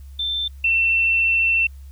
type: tone pair in turn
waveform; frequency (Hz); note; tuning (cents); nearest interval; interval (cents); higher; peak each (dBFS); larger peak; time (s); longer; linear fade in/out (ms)
sine; 3557 / 2693; A7 / E7; +18 / +36; perfect fourth; 482; first; -21 / -15; second; 0.19-0.48 / 0.64-1.67; second; 5
effects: added 68 Hz sine -36 dBFS peak until 1.91 s + white hiss -59 dBFS RMS until 1.91 s